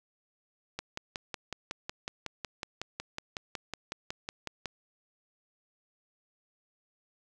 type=click train; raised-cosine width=0.2 ms; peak=-18 dBFS; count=22; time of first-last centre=0.79-4.657 s; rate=5.43 Hz; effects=none